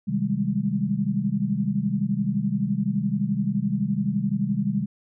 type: chord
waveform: sine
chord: Ab major seventh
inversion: first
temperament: equal with one note detuned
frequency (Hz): 130.81 / 156.92 / 196 / 207.7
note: C3 / Eb3 / G3 / Ab3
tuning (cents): 0 / +15 / 0 / 0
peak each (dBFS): -30 / -30 / -25 / -26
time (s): 0.07-4.86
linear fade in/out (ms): 20
effects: none